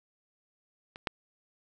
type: clicks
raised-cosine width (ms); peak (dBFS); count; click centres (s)
0.3; -27 / -13; 2; 0.959 / 1.072
effects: none